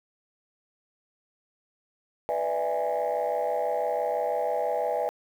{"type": "chord", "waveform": "sine", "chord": "E dominant seventh", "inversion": "second", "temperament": "just", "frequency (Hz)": [494.4, 593.3, 659.3, 824.1], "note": ["B4", "D5", "E5", "G#5"], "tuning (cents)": [2, 18, 0, -14], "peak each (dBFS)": -29, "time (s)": [2.29, 5.09], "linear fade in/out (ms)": 0, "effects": ["tanh soft clip ceiling -19 dBFS", "9-bit"]}